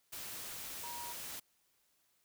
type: tone in noise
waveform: sine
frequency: 953 Hz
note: A#5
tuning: 38 cents sharp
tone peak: -45 dBFS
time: 0.83-1.13 s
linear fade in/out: 10 ms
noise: white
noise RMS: -45 dBFS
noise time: 0.12-1.4 s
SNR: -3 dB
effects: white hiss -75 dBFS RMS until 2.24 s